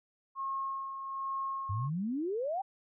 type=tone with tremolo; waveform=sine; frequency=1082 Hz; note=C#6; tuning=42 cents flat; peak=-32 dBFS; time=0.35-1.9 s; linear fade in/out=50 ms; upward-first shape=sine; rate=1.2 Hz; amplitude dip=50%
type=exponential sweep; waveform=sine; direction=up; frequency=92.5 to 808 Hz; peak=-31 dBFS; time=1.69-2.62 s; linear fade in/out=10 ms
effects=none